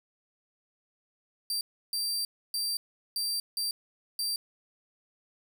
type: tone bursts at uneven times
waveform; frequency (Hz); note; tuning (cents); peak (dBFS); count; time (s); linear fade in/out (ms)
sawtooth; 4699; D8; 0; -26; 6; 1.5-1.61 / 1.93-2.25 / 2.54-2.77 / 3.16-3.4 / 3.57-3.71 / 4.19-4.36; 2
effects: none